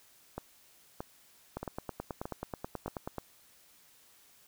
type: two click trains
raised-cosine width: 1 ms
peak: -22 / -23 dBFS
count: 16 / 5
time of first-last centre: 1.57-3.183 / 0.38-2.88 s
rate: 9.3 / 1.6 Hz
effects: white hiss -62 dBFS RMS until 4.47 s